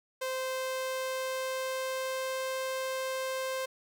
sawtooth tone with pitch glide, 520 to 523.9 Hz, C5 to C5, -11 to +2 cents, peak -28 dBFS, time 0.21-3.66 s, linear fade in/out 10 ms, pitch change +13 cents, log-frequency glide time 0.35-2.55 s, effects none

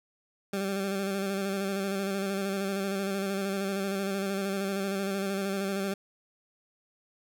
20% pulse tone with vibrato, 195.8 Hz, G3, 2 cents flat, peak -24 dBFS, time 0.53-5.94 s, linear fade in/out 5 ms, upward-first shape square, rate 13 Hz, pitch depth 28 cents each way, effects none

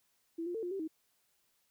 sine tone with pitch steps, 331.4 / 350.9 / 449.1 / 353.9 / 388.9 / 317.1 Hz, E4 / F4 / A4 / F4 / G4 / D#4, +9 / +8 / +35 / +23 / -14 / +33 cents, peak -35 dBFS, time 0.38-0.878 s, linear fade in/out 10 ms, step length 83 ms, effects white hiss -75 dBFS RMS until 1.7 s

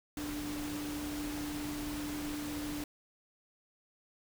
sine tone in noise, 295.6 Hz, D4, 11 cents sharp, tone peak -37 dBFS, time 0.17-2.84 s, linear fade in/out 2 ms, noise pink, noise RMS -43 dBFS, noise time 0.17-2.84 s, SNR +3 dB, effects none

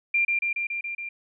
sine tone with echo, 2383 Hz, D7, 25 cents sharp, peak -19 dBFS, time 0.14-0.25 s, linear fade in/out 5 ms, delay 140 ms, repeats 6, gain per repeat -2 dB, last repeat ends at 1.09 s, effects none

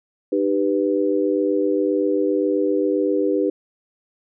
sine chord, Eb augmented, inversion none, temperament equal with one note detuned, 304.4 / 392 / 493.9 Hz, Eb4 / G4 / B4, -38 / 0 / 0 cents, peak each -21 / -21 / -22 dBFS, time 0.32-3.5 s, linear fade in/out 5 ms, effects none

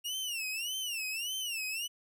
sawtooth tone with vibrato, 2794 Hz, F7, in tune, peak -31 dBFS, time 0.04-1.88 s, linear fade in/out 20 ms, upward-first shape sine, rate 1.7 Hz, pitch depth 180 cents each way, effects none

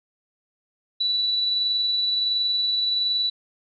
sine tone with amplitude modulation, 3951 Hz, B7, in tune, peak -19 dBFS, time 1-3.3 s, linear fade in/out 10 ms, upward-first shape sine, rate 21.4 Hz, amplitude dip 25%, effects none

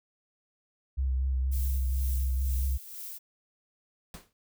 sine tone with vibrato, 65.41 Hz, C2, in tune, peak -25 dBFS, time 0.97-2.78 s, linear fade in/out 20 ms, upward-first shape sine, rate 4.2 Hz, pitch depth 31 cents each way
violet noise with tremolo, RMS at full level -40 dBFS, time 1.51-3.19 s, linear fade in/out 20 ms, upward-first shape sine, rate 2.1 Hz, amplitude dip 55%
pink noise with exponential decay, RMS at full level -41 dBFS, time 4.14-4.33 s, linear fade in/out 1 ms, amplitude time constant 41 ms
effects none

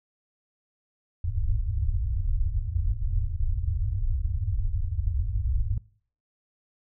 pink low-pass noise, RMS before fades -26 dBFS, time 1.24-5.78 s, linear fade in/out 5 ms, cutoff 110 Hz, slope 96 dB/octave, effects noise-tail reverb RT60 0.5 s tail -22 dB re dry

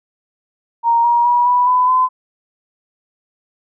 sine tone with pitch steps, 932.3 / 949.1 / 966.3 / 983.8 / 1001.5 / 1019.6 Hz, A#5 / A#5 / B5 / B5 / B5 / C6, 0 / +31 / -38 / -7 / +24 / -45 cents, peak -10 dBFS, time 0.83-2.09 s, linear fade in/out 50 ms, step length 210 ms, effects none

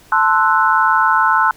sine chord, F# half-diminished seventh, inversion first, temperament equal, 880 / 1046.5 / 1318.5 / 1480 Hz, A5 / C6 / E6 / F#6, 0 / 0 / 0 / 0 cents, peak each -16 dBFS, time 0.12-1.51 s, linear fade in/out 2 ms, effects pink hiss -47 dBFS RMS until 1.56 s

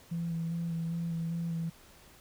sine tone with vibrato, 167 Hz, E3, 23 cents sharp, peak -30 dBFS, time 0.11-1.7 s, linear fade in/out 10 ms, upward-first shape square, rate 2.5 Hz, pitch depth 17 cents each way, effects tanh soft clip ceiling -27 dBFS + pink hiss -57 dBFS RMS until 2.2 s

